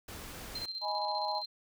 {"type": "noise", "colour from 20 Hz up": "pink", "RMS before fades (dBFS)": -45, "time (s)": [0.08, 0.66], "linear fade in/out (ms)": 5}
{"type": "tone with tremolo", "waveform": "sine", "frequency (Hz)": 4141, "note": "C8", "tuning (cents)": -19, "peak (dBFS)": -35, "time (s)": [0.55, 1.46], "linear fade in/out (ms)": 5, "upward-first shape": "square", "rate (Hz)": 15, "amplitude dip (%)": 55}
{"type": "chord", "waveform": "sine", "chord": "G# minor", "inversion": "second", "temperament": "equal", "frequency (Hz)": [622.3, 830.6, 987.8], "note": ["D#5", "G#5", "B5"], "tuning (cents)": [0, 0, 0], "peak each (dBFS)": [-39, -34, -37], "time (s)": [0.81, 1.43], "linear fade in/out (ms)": 50}
{"effects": []}